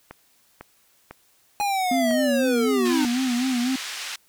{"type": "click train", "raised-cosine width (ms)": 0.5, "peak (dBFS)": -22, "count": 5, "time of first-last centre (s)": [0.11, 2.11], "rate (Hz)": 2}
{"type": "linear sweep", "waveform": "square", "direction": "down", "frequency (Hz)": [830.6, 293.7], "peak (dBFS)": -22, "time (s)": [1.6, 3.05], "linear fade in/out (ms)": 0}
{"type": "tone with vibrato", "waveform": "triangle", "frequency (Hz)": 251, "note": "B3", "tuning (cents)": 28, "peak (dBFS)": -19, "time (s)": [1.91, 3.76], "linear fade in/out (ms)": 5, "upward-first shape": "sine", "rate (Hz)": 4, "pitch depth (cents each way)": 89}
{"type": "band-pass noise", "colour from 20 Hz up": "pink", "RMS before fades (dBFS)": -33, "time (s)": [2.85, 4.16], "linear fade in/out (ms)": 5, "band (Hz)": [1900, 6600], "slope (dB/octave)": 12}
{"effects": ["white hiss -61 dBFS RMS until 4.28 s"]}